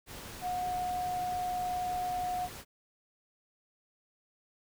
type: tone in noise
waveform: sine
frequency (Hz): 725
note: F#5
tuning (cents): -35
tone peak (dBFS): -31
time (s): 0.41-2.49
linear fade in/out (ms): 50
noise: pink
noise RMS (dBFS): -45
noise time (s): 0.06-2.65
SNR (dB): +11
effects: none